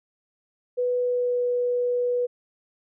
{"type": "tone with pitch glide", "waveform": "sine", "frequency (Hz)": [493.9, 489.9], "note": ["B4", "B4"], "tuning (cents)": [0, -14], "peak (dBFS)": -21, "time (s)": [0.77, 2.27], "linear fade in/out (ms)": 20, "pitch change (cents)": -14, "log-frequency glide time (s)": [0.97, 1.44], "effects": []}